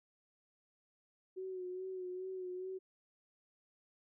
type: tone with vibrato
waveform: sine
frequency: 370 Hz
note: F#4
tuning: in tune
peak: -40 dBFS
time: 1.36-2.79 s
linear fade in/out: 20 ms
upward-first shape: sine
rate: 2.4 Hz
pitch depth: 37 cents each way
effects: none